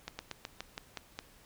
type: slowing click train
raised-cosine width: 0.2 ms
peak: -21 dBFS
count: 8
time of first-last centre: 0.08-1.19 s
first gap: 110 ms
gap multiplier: 1.12
effects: pink hiss -60 dBFS RMS until 1.45 s